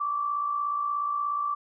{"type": "tone pair together", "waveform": "sine", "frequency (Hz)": [1108.7, 1165.5], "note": ["C#6", "D6"], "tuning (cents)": [0, -14], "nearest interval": "minor second", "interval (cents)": 86, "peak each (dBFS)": [-35, -26], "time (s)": [0, 1.55], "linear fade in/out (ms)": 10, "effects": []}